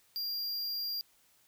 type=tone; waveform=square; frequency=4778 Hz; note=D8; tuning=29 cents sharp; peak=-34 dBFS; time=0.16-1.01 s; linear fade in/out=0 ms; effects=white hiss -67 dBFS RMS until 1.47 s